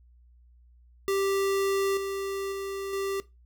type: tone with level steps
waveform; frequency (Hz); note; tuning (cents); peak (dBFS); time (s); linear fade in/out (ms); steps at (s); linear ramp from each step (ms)
square; 392; G4; 0; -25 / -31 / -33 / -29; 1.08-3.2; 0; 1.97 / 2.52 / 2.93; 2
effects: noise-tail reverb RT60 0.2 s tail -17 dB re dry + added 60 Hz sine -54 dBFS peak until 3.45 s